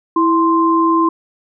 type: tone pair together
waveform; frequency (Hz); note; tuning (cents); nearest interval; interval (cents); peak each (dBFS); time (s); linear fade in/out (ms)
sine; 329.2 / 1045.1; E4 / C6; -2 / -2; octave + minor sixth; 2000; -13; 0.16-1.09; 5
effects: none